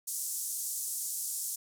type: band-pass noise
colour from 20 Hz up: white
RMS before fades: -36 dBFS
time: 0.07-1.56 s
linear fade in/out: 10 ms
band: 6400 to 12000 Hz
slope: 24 dB/octave
effects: none